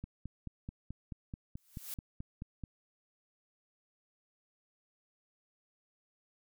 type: click train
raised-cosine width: 5 ms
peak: -29 dBFS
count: 13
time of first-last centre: 0.04-2.637 s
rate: 4.62 Hz
type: noise with exponential growth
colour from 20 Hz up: blue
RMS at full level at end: -39 dBFS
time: 1.57-1.94 s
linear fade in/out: 1 ms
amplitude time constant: 80 ms
effects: none